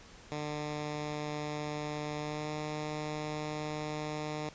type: tone with pitch glide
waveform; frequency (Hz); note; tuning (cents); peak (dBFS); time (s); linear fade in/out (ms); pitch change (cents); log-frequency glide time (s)
10% pulse; 149.6 to 151.78; D3 to D#3; +32 to -43; -27; 0.32-4.49; 0; +25; 2.17-2.5
effects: pink hiss -54 dBFS RMS until 4.54 s + resampled to 16000 Hz